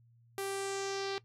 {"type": "tone with low-pass filter sweep", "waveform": "sawtooth", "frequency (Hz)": 392, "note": "G4", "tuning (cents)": 0, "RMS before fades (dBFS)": -37, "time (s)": [0.38, 1.18], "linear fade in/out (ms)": 0, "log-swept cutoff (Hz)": [12000, 4200], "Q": 2.7, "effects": ["noise-tail reverb RT60 0.1 s tail -18 dB re dry", "added 117 Hz sine -61 dBFS peak until 1.24 s"]}